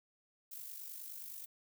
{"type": "noise with amplitude modulation", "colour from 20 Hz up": "violet", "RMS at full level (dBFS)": -45, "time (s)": [0.51, 1.46], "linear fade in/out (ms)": 10, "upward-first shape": "sine", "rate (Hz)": 49.6, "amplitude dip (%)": 55, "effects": []}